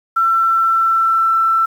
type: tone with pitch glide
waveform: sine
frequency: 1345 to 1335.7 Hz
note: E6 to E6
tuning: +34 to +22 cents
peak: -11 dBFS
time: 0.16-1.66 s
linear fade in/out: 10 ms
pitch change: -12 cents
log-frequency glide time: 0.26-1.44 s
effects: 7-bit